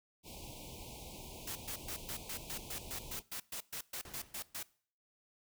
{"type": "band-stop noise", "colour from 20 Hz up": "pink", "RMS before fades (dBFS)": -49, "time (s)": [0.23, 3.23], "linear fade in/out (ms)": 50, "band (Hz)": [1000, 2300], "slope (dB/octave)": 96}
{"type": "noise bursts", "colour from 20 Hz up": "white", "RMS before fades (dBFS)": -42, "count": 16, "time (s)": [1.47, 4.63], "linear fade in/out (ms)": 5, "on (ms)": 85, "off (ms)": 120}
{"type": "noise with exponential decay", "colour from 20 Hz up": "pink", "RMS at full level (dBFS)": -49, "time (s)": [4.05, 4.74], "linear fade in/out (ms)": 2, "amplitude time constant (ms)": 150}
{"effects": ["noise-tail reverb RT60 0.5 s tail -22 dB re dry"]}